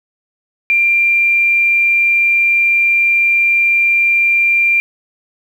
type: tone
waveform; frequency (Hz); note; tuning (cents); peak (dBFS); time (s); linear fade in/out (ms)
sine; 2378; D7; +21; -9; 0.7-4.8; 0
effects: 7-bit